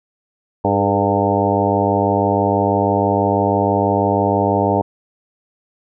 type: harmonic tone with a mistuned harmonic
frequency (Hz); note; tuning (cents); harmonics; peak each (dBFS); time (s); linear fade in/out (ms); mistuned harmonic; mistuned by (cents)
100; G2; +35; 1 / 2 / 3 / 4 / 5 / 6 / 7 / 8 / 9; -22 / -22 / -22 / -22 / -22 / -22 / -22 / -22 / -22; 0.64-4.82; 10; 4; +59
effects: none